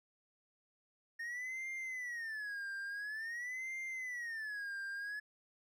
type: tone with vibrato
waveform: triangle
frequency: 1829 Hz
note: A#6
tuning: 33 cents flat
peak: -38 dBFS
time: 1.19-5.2 s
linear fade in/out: 10 ms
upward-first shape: sine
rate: 0.48 Hz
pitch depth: 240 cents each way
effects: none